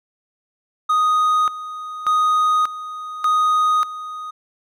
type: tone with tremolo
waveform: triangle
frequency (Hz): 1244.5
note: D#6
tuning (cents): 0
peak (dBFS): -12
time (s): 0.89-4.31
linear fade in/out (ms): 10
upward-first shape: square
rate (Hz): 0.85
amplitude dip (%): 80
effects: none